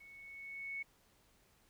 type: tone with level ramp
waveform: sine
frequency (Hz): 2212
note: C#7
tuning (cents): -4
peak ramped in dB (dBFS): -55 to -38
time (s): 0-0.83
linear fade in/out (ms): 10
effects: pink hiss -70 dBFS RMS until 1.69 s